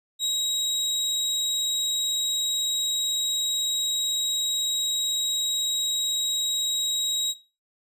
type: tone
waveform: 30% pulse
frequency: 3819 Hz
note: A#7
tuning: 41 cents sharp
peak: -20 dBFS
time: 0.19-7.35 s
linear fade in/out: 50 ms
effects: noise-tail reverb RT60 0.3 s tail -17 dB re dry + resampled to 32000 Hz